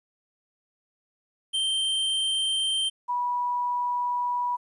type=tone pair in turn; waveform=square / sine; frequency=3136 / 976.4 Hz; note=G7 / B5; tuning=0 / -20 cents; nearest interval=octave + minor sixth; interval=2020 cents; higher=first; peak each=-24 dBFS; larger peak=neither; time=1.53-2.9 / 3.08-4.57 s; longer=second; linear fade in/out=20 ms; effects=resampled to 24000 Hz + 11-bit